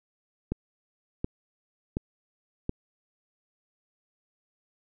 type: click train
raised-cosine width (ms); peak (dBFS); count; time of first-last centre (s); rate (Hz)
3; -15; 4; 0.52-2.694; 1.38
effects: none